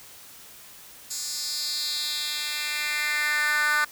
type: tone with high-pass filter sweep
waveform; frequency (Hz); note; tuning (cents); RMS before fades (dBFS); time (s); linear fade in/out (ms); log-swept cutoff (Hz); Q
10% pulse; 298.6; D4; +29; -27; 1.1-3.85; 10; 6300 to 1400; 3
effects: white hiss -47 dBFS RMS until 3.91 s